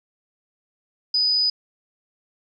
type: tone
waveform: sine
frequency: 4978 Hz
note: D#8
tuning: in tune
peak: -17 dBFS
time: 1.14-1.5 s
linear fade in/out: 5 ms
effects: none